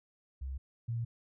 sine tone pair in turn, 66.4 / 116.44 Hz, C2 / A#2, +26 / -2 cents, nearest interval minor seventh, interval 972 cents, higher second, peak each -36 / -32 dBFS, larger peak second, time 0.41-0.58 / 0.88-1.05 s, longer neither, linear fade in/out 10 ms, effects none

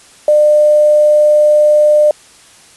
sine tone with quantisation, 600 Hz, D5, 37 cents sharp, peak -5 dBFS, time 0.28-2.11 s, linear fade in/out 2 ms, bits 5, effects white hiss -42 dBFS RMS until 2.76 s + resampled to 24000 Hz

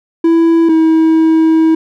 triangle tone pair in turn, 331.1 / 321.3 Hz, E4 / E4, +8 / -44 cents, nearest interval minor second, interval 52 cents, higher first, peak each -4 dBFS, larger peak neither, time 0.24-0.69 / 0.69-1.75 s, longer second, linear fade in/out 5 ms, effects none

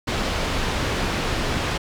pink low-pass noise, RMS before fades -24 dBFS, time 0.07-1.78 s, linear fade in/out 10 ms, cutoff 4600 Hz, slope 12 dB/octave, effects none

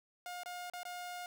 sawtooth tone with dropouts, 713 Hz, F5, 36 cents sharp, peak -38 dBFS, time 0.26-1.26 s, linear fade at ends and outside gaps 1 ms, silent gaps 0.434-0.459 / 0.699-0.735 / 0.832-0.852 s, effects 13-bit

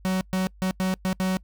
45% pulse tone bursts at uneven times, 187 Hz, F#3, 19 cents sharp, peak -22 dBFS, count 6, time 0.05-0.21 / 0.33-0.47 / 0.62-0.71 / 0.8-0.94 / 1.05-1.13 / 1.2-1.37 s, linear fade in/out 0 ms, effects noise-tail reverb RT60 0.1 s tail -26 dB re dry + added 50 Hz sine -47 dBFS peak until 1.43 s

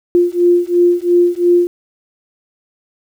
sine beating tone pair, 349.2 / 352.1 Hz, F4 / F4, 0 / +14 cents, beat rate 2.9 Hz, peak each -12 dBFS, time 0.15-1.67 s, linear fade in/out 0 ms, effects 7-bit

